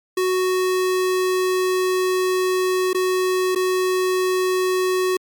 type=tone with dropouts; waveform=square; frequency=370 Hz; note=F#4; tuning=in tune; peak=-18 dBFS; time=0.17-5.17 s; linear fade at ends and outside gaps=5 ms; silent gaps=2.932-2.946 / 3.55-3.558 s; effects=MP3 96 kbps